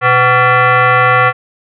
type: tone with frequency modulation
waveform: sine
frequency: 124.2 Hz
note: B2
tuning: 10 cents sharp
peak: -6 dBFS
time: 0.01-1.33 s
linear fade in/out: 50 ms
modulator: 628 Hz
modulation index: 3
effects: none